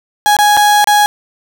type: tone with dropouts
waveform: 35% pulse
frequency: 830.6 Hz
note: G#5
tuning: in tune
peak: -5 dBFS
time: 0.26-1.06 s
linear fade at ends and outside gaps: 0 ms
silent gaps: 0.367-0.388 / 0.568-0.573 / 0.843-0.873 s
effects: none